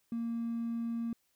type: tone with hard clipping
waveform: triangle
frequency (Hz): 231.9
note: A#3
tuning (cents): -9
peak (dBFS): -33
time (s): 0.12-1.13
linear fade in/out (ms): 2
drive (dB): 4
effects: white hiss -75 dBFS RMS until 1.35 s